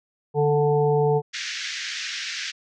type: harmonic tone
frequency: 147.1 Hz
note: D3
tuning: 3 cents sharp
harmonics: 1 / 3 / 5 / 6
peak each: -22 / -19 / -28 / -29 dBFS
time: 0.34-1.22 s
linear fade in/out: 50 ms
type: band-pass noise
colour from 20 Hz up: pink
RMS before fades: -31 dBFS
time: 1.33-2.52 s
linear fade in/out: 20 ms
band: 1600 to 6400 Hz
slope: 48 dB/octave
effects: none